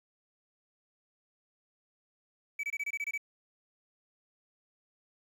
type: tone bursts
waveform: triangle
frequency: 2292 Hz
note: D7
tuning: 43 cents flat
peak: -30 dBFS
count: 9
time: 2.59-3.178 s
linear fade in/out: 5 ms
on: 44 ms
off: 24 ms
effects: 10-bit